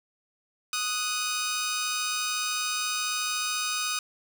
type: tone pair together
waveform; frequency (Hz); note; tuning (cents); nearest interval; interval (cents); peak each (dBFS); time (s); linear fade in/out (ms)
10% pulse; 1244.5 / 1478.6; D#6 / F#6; 0 / -2; minor third; 298; -20 / -25; 0.73-3.99; 2
effects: none